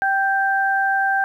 sine tone pair together, 779 / 1572.9 Hz, G5 / G6, -11 / +5 cents, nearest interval octave, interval 1216 cents, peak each -19 dBFS, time 0.02-1.24 s, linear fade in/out 0 ms, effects 9-bit

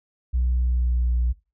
sine tone with pitch glide, 61.74 to 60.12 Hz, B1 to B1, 0 to -46 cents, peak -17 dBFS, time 0.33-1.33 s, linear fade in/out 20 ms, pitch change -46 cents, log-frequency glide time 0.57-1.14 s, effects noise-tail reverb RT60 0.3 s tail -22 dB re dry + tanh soft clip ceiling -16 dBFS

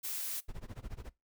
blue noise, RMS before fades -38 dBFS, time 0.03-0.41 s, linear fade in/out 20 ms
brown noise with tremolo, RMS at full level -40 dBFS, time 0.48-1.1 s, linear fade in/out 10 ms, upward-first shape sine, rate 14 Hz, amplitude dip 95%
effects noise-tail reverb RT60 0.2 s tail -20 dB re dry

